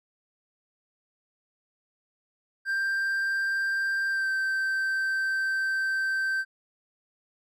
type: tone with pitch glide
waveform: triangle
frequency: 1581 to 1556.5 Hz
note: G6 to G6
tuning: +14 to -13 cents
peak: -23 dBFS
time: 2.65-6.45 s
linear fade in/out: 50 ms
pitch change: -27 cents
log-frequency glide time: 4.1-4.29 s
effects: none